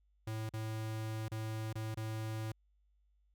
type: tone with dropouts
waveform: square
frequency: 110 Hz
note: A2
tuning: in tune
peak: -38 dBFS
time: 0.27-2.52 s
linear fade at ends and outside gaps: 5 ms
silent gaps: 0.493-0.536 / 1.283-1.316 / 1.729-1.754 / 1.945-1.971 s
effects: added 50 Hz sine -69 dBFS peak until 3.34 s